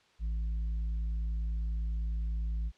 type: tone with tanh clipping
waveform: sine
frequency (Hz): 55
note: A1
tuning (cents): 0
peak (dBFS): -31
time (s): 0.19-2.72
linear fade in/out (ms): 50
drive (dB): 4
effects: white hiss -65 dBFS RMS until 2.77 s + low-pass 4000 Hz 12 dB/octave